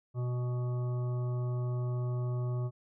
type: harmonic tone with a mistuned harmonic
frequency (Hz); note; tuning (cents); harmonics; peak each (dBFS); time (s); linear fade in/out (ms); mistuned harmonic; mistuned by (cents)
123.47; B2; 0; 1 / 3 / 5 / 7 / 9 / 10; -30 / -43 / -47 / -55 / -51 / -59; 0.14-2.71; 50; 7; -27
effects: none